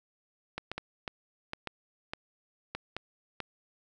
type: clicks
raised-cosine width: 0.3 ms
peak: -19 dBFS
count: 10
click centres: 0.58 / 0.716 / 0.78 / 1.078 / 1.534 / 1.673 / 2.135 / 2.75 / 2.966 / 3.403 s
effects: none